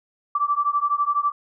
sine beating tone pair, 1158 / 1170 Hz, D6 / D6, -25 / -7 cents, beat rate 12 Hz, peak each -22 dBFS, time 0.35-1.32 s, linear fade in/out 5 ms, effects none

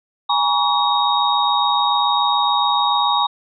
sine tone cluster, 827 / 954 / 1131 / 3751 Hz, G#5 / A#5 / C#6 / A#7, -8 / +40 / +34 / +10 cents, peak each -20 dBFS, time 0.29-3.27 s, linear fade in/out 10 ms, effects none

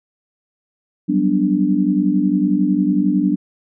sine chord, G major seventh, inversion third, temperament equal, 185 / 196 / 246.9 / 293.7 Hz, F#3 / G3 / B3 / D4, 0 / 0 / 0 / 0 cents, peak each -20 / -19 / -21 / -17 dBFS, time 1.08-3.36 s, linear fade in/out 20 ms, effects none

